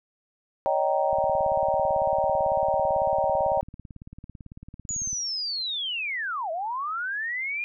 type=chord; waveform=sine; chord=Eb dominant seventh; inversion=third; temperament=just; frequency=560 / 622.3 / 777.8 / 933.4 Hz; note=Db5 / Eb5 / G5 / Bb5; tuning=+18 / 0 / -14 / +2 cents; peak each=-26 / -26 / -26 / -29 dBFS; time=0.66-3.61 s; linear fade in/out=0 ms
type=click train; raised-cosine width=5 ms; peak=-29 dBFS; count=73; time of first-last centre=1.13-5.13 s; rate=18 Hz
type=linear two-way sweep; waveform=sine; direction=down then up; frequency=6950 to 620 to 2448 Hz; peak=-27 dBFS; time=4.89-7.64 s; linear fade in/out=0 ms; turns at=6.51 s
effects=none